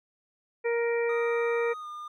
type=harmonic tone; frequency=468.4 Hz; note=A#4; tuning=8 cents sharp; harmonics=1 / 2 / 3 / 4 / 5; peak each=-25 / -38 / -42 / -36 / -37 dBFS; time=0.64-1.74 s; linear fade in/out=20 ms
type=tone with pitch glide; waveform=triangle; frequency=1244.5 to 1209.8 Hz; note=D#6 to D#6; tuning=0 to -49 cents; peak=-35 dBFS; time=1.09-2.08 s; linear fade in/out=5 ms; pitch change=-49 cents; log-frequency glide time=1.78-1.87 s
effects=none